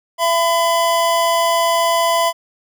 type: tone pair together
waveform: square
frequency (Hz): 672 / 1006.9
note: E5 / B5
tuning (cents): +33 / +33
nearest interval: perfect fifth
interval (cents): 700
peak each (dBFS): -17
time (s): 0.18-2.33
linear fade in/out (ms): 50
effects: none